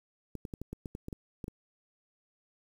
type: clicks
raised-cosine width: 3 ms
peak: -26 dBFS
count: 11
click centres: 0.353 / 0.452 / 0.538 / 0.616 / 0.73 / 0.858 / 0.951 / 1.084 / 1.128 / 1.442 / 1.481 s
effects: 9-bit